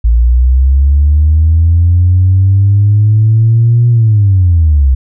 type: linear two-way sweep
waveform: sine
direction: up then down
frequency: 56 to 120 to 63.4 Hz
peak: -3 dBFS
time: 0.04-4.95 s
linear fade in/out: 10 ms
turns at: 3.89 s
effects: tanh soft clip ceiling 0 dBFS